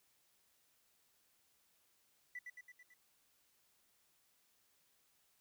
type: tone with echo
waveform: triangle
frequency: 1975.5 Hz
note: B6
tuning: in tune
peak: -40 dBFS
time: 2.35-2.39 s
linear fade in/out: 5 ms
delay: 110 ms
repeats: 5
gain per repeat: -4 dB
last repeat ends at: 2.94 s
effects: tanh soft clip ceiling -41 dBFS + white hiss -75 dBFS RMS until 5.4 s